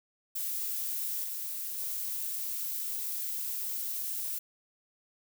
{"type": "noise with level steps", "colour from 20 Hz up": "violet", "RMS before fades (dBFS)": [-34, -37, -35], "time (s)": [0.35, 4.39], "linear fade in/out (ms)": 10, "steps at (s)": [1.24, 1.78], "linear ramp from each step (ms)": 2, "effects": []}